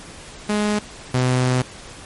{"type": "tone pair in turn", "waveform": "sawtooth", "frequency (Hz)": [209.2, 126.91], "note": ["G#3", "B2"], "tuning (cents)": [13, 48], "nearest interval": "major sixth", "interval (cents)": 865, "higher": "first", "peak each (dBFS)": [-14, -12], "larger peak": "second", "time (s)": [[0.49, 0.79], [1.14, 1.62]], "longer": "second", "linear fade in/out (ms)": 5, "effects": ["pink hiss -39 dBFS RMS until 2.05 s", "MP3 48 kbps"]}